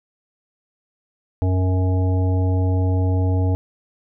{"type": "harmonic tone", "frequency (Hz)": 92.5, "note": "F#2", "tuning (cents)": 0, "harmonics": [1, 3, 5, 7, 9], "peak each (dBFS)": [-16, -26, -30, -33, -35], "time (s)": [1.42, 3.55], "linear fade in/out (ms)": 0, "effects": []}